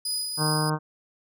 25% pulse tone with tremolo, 4964 Hz, D#8, 5 cents flat, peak -21 dBFS, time 0.05-0.7 s, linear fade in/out 5 ms, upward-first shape sine, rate 2.9 Hz, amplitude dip 40%
harmonic tone, 154.1 Hz, D#3, 16 cents flat, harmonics 1 / 2 / 3 / 4 / 5 / 6 / 7 / 8 / 9 / 10, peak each -25 / -32 / -33 / -37 / -36 / -33 / -33 / -37 / -41 / -38 dBFS, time 0.37-0.79 s, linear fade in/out 50 ms
effects none

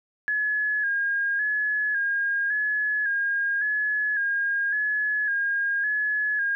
sine tone with vibrato, 1661.2 Hz, G#6, in tune, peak -22 dBFS, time 0.28-6.55 s, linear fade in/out 0 ms, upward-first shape square, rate 0.9 Hz, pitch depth 41 cents each way, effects none

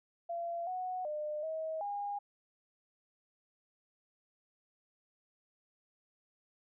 sine tone with pitch steps, 683 / 737 / 603 / 637 / 813 Hz, F5 / F#5 / D5 / D#5 / G#5, -39 / -7 / +46 / +41 / -37 cents, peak -35 dBFS, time 0.29-2.19 s, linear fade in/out 10 ms, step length 380 ms, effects none

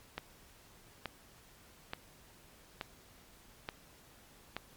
click train, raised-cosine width 0.3 ms, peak -21 dBFS, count 6, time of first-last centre 0.18-4.566 s, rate 1.14 Hz, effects pink hiss -60 dBFS RMS until 4.76 s + MP3 96 kbps

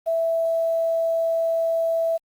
sine tone with quantisation, 659.3 Hz, E5, in tune, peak -19 dBFS, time 0.06-2.18 s, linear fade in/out 20 ms, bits 8, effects Opus 32 kbps

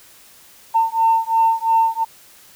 sine beating tone pair, 902 / 904.9 Hz, A5 / A5, +43 / +48 cents, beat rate 2.9 Hz, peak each -16 dBFS, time 0.74-2.05 s, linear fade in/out 20 ms, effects tanh soft clip ceiling -6 dBFS + white hiss -47 dBFS RMS until 2.55 s

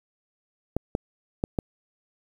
clicks, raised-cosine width 2 ms, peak -11 dBFS, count 4, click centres 0.766 / 0.951 / 1.439 / 1.588 s, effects 8-bit

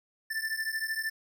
square beating tone pair, 1764 / 1777 Hz, A6 / A6, +4 / +17 cents, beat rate 13 Hz, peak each -34 / -35 dBFS, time 0.3-1.1 s, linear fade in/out 10 ms, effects none

